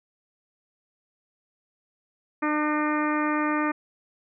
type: harmonic tone with a mistuned harmonic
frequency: 301.4 Hz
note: D4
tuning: 45 cents sharp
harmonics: 1 / 2 / 3 / 4 / 5 / 6 / 7 / 8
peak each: -25 / -33 / -32 / -29 / -35 / -33 / -38 / -39 dBFS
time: 2.42-3.72 s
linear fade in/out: 10 ms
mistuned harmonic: 6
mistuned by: +19 cents
effects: none